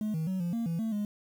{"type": "tone with pitch steps", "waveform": "sine", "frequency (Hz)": [214, 159.2, 187.7, 173.2, 231.2, 166.9, 223.2, 207.1], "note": ["A3", "D#3", "F#3", "F3", "A#3", "E3", "A3", "G#3"], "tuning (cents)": [-48, 40, 25, -14, -14, 22, 25, -5], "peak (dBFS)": -26, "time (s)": [0.01, 1.05], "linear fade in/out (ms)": 2, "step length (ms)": 130, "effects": ["tanh soft clip ceiling -28 dBFS", "9-bit"]}